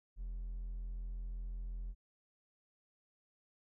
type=tone with hard clipping; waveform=triangle; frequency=42.76 Hz; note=F1; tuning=36 cents flat; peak=-40 dBFS; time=0.16-1.95 s; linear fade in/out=50 ms; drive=5 dB; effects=none